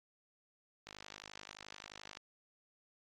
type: click train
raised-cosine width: 0.2 ms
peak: -30 dBFS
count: 68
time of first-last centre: 0.87-2.171 s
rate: 51.5 Hz
effects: AAC 32 kbps